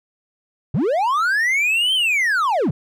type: linear two-way sweep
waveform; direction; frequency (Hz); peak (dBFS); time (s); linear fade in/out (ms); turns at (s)
triangle; up then down; 103.83 to 3161 to 103.83; -14; 0.74-2.71; 5; 1.94
effects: none